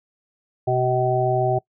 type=harmonic tone; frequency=126.6 Hz; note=B2; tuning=43 cents sharp; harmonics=1 / 3 / 5 / 6; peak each=-23 / -23 / -23 / -23 dBFS; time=0.67-1.59 s; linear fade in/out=10 ms; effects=noise-tail reverb RT60 0.1 s tail -23 dB re dry